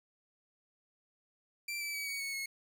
sawtooth tone with pitch steps, 2349 / 2314 / 2279 / 2246 / 2212 / 2179 Hz, D7 / D7 / C#7 / C#7 / C#7 / C#7, 0 / -26 / +47 / +22 / -4 / -30 cents, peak -33 dBFS, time 1.68-2.46 s, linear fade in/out 5 ms, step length 130 ms, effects none

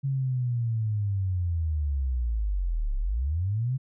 sine linear two-way sweep, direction down then up, 138.59 to 32.84 to 135.4 Hz, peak -24 dBFS, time 0.03-3.78 s, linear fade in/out 20 ms, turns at 2.97 s, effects none

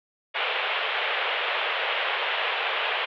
white band-pass noise, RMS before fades -27 dBFS, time 0.34-3.06 s, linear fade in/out 20 ms, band 440 to 3300 Hz, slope 48 dB/octave, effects none

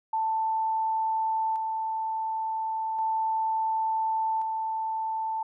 sine tone with tremolo, 885 Hz, A5, 10 cents sharp, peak -24 dBFS, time 0.13-5.43 s, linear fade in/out 5 ms, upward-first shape square, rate 0.35 Hz, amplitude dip 30%, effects none

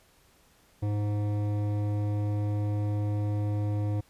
sine tone with hard clipping, 103.83 Hz, G#2, in tune, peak -28 dBFS, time 0.82-4.01 s, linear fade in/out 10 ms, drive 13 dB, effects pink hiss -62 dBFS RMS until 4.09 s + resampled to 32000 Hz

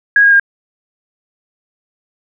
sine tone with pitch steps, 1651 / 1632 / 1613.3 Hz, G#6 / G#6 / G6, -11 / -31 / +49 cents, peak -5 dBFS, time 0.16-0.397 s, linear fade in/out 2 ms, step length 79 ms, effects none

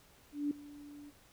sine tone with ADSR envelope, 290.7 Hz, D4, 18 cents flat, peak -29 dBFS, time 0.32-1.12 s, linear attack 190 ms, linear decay 3 ms, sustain -19 dB, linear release 37 ms, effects pink hiss -63 dBFS RMS until 1.32 s

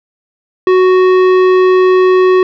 triangle tone with tanh clipping, 370.4 Hz, F#4, 2 cents sharp, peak -7 dBFS, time 0.67-2.43 s, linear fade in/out 2 ms, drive 18 dB, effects none

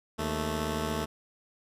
10% pulse tone pair together, 77.78 / 219.6 Hz, D#2 / A3, 0 / -3 cents, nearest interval octave + tritone, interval 1797 cents, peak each -24 / -24 dBFS, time 0.18-1.06 s, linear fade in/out 20 ms, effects resampled to 32000 Hz

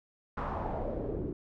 pink noise with low-pass filter sweep, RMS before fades -35 dBFS, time 0.37-1.33 s, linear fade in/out 5 ms, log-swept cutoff 1200 to 320 Hz, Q 2.8, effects none

